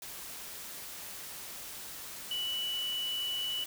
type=tone in noise; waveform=sine; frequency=2960 Hz; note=F#7; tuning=in tune; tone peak=-32 dBFS; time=2.31-3.64 s; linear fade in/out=2 ms; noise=white; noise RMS=-44 dBFS; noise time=0.02-3.66 s; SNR=+9 dB; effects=none